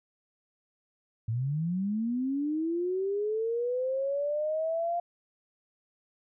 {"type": "linear sweep", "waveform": "sine", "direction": "up", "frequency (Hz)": [107.3, 698.5], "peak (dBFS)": -27, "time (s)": [1.28, 5], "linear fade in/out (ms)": 5, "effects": []}